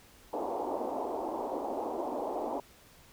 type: band-pass noise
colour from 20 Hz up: white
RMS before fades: -35 dBFS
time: 0.33-2.6 s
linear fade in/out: 2 ms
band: 250 to 930 Hz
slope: 48 dB/octave
effects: pink hiss -58 dBFS RMS until 3.12 s